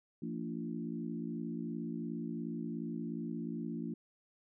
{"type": "harmonic tone with a mistuned harmonic", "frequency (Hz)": 56.9, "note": "A#1", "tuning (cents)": -41, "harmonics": [3, 4, 5, 6], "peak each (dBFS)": [-42, -40, -43, -46], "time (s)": [0.22, 3.94], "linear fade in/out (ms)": 5, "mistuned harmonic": 5, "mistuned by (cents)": 35, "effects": []}